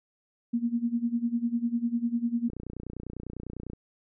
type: tone with tremolo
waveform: sine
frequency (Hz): 235.5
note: A#3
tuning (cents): +18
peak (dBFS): -22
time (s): 0.53-2.49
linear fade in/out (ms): 10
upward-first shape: sine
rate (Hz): 10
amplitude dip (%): 85
type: click train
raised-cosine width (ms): 3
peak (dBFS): -25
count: 38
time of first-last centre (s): 2.5-3.733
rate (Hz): 30
effects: none